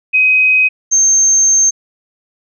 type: tone pair in turn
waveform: sine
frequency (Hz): 2520 / 6350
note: D#7 / G8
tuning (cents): +21 / +21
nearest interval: octave + major third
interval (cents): 1600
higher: second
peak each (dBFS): -7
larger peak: neither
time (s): 0.13-0.69 / 0.91-1.71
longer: second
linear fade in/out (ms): 20
effects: none